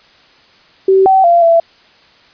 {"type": "tone with pitch steps", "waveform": "sine", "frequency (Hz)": [383.6, 765, 687, 669], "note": ["G4", "G5", "F5", "E5"], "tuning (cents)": [-37, -42, -29, 25], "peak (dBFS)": -5, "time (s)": [0.88, 1.6], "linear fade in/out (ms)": 5, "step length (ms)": 180, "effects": ["white hiss -46 dBFS RMS until 2.33 s", "resampled to 11025 Hz"]}